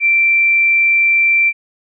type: tone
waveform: sine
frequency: 2349 Hz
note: D7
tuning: in tune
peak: -9 dBFS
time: 0-1.53 s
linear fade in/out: 50 ms
effects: none